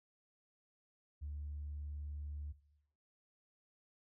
sine tone, 73.42 Hz, D2, in tune, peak -40 dBFS, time 1.21-2.53 s, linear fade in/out 20 ms, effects noise-tail reverb RT60 0.8 s tail -18 dB re dry + tanh soft clip ceiling -37 dBFS

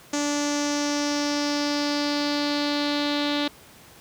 sawtooth tone with low-pass filter sweep, 291.1 Hz, D4, 15 cents flat, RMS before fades -25 dBFS, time 0.13-3.48 s, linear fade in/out 5 ms, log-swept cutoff 6600 to 3800 Hz, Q 4.4, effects pink hiss -49 dBFS RMS until 4 s + high-pass 80 Hz 12 dB/octave

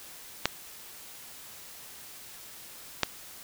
clicks, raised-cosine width 0.2 ms, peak -5 dBFS, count 2, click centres 0.456 / 3.033 s, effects white hiss -47 dBFS RMS until 3.43 s

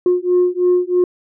sine beating tone pair, 357.4 / 360.5 Hz, F4 / F#4, +40 / -45 cents, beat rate 3.1 Hz, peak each -14 dBFS, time 0.06-1.04 s, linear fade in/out 2 ms, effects tanh soft clip ceiling -7 dBFS

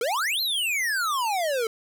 square exponential two-way sweep, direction up then down, 433.5 to 4265 to 433.5 Hz, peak -24 dBFS, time 0.01-1.67 s, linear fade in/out 2 ms, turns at 0.41 s, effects none

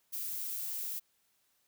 violet noise, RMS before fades -38 dBFS, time 0.12-1 s, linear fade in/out 20 ms, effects white hiss -74 dBFS RMS until 1.67 s

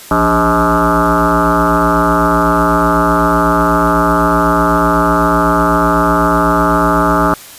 sine tone with frequency modulation, 745 Hz, F#5, 12 cents sharp, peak -8 dBFS, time 0.11-7.34 s, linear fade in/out 2 ms, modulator 114 Hz, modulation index 5.6, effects white hiss -34 dBFS RMS until 7.58 s + resampled to 32000 Hz

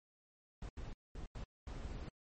brown noise bursts at uneven times, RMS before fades -45 dBFS, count 5, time 0.62-0.69 / 0.77-0.93 / 1.15-1.26 / 1.35-1.44 / 1.67-2.09 s, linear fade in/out 2 ms, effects MP3 32 kbps

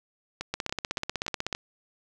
two click trains, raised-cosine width 0.2 ms, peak -12 / -15 dBFS, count 17 / 5, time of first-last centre 0.54-1.528 / 0.41-1.55 s, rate 16.2 / 3.51 Hz, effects none

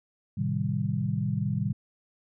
sine chord, A half-diminished seventh, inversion none, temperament equal, 110 / 130.81 / 155.56 / 196 Hz, A2 / C3 / Eb3 / G3, 0 / 0 / 0 / 0 cents, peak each -31 dBFS, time 0.37-1.73 s, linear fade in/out 10 ms, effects none

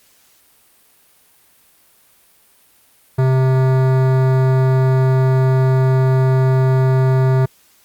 sine tone with hard clipping, 130.81 Hz, C3, in tune, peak -13 dBFS, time 3.18-7.46 s, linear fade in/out 10 ms, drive 17 dB, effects white hiss -53 dBFS RMS until 7.84 s + Opus 48 kbps

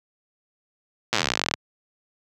slowing click train, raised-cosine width 0.2 ms, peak -3 dBFS, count 27, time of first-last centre 1.13-1.539 s, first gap 8 ms, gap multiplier 1.05, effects high-pass 100 Hz 12 dB/octave

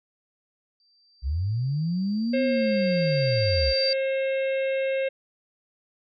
sine tone with exponential growth, 4671 Hz, D8, 10 cents flat, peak -22 dBFS, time 0.8-3.93 s, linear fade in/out 1 ms, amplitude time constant 680 ms
sine linear two-way sweep, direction up then down, 59.9 to 255.2 to 59.9 Hz, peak -23 dBFS, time 1.22-3.74 s, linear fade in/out 50 ms, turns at 2.42 s
harmonic tone, 535 Hz, C5, 38 cents sharp, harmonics 1 / 3 / 4 / 5 / 6 / 7, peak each -23 / -39 / -36 / -37 / -50 / -46 dBFS, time 2.33-5.09 s, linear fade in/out 10 ms
effects none

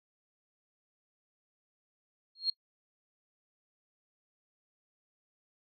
sine tone with exponential growth, 4257 Hz, C8, 29 cents sharp, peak -23 dBFS, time 2.35-2.5 s, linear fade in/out 5 ms, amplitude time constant 31 ms, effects noise-tail reverb RT60 0.1 s tail -26 dB re dry

